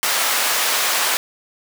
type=high-pass noise; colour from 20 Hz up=pink; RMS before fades=-19 dBFS; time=0.03-1.17 s; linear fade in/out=0 ms; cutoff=900 Hz; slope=12 dB/octave; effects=none